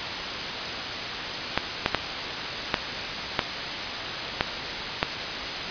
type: clicks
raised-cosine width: 0.3 ms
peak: -3 dBFS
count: 7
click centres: 1.576 / 1.861 / 1.947 / 2.742 / 3.392 / 4.409 / 5.029 s
effects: white hiss -29 dBFS RMS until 5.7 s + resampled to 11025 Hz